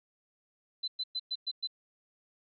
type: tone bursts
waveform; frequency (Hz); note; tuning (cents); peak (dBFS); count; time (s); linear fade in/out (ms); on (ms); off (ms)
sine; 4038; B7; +38; -31; 6; 0.83-1.674; 10; 49; 110
effects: none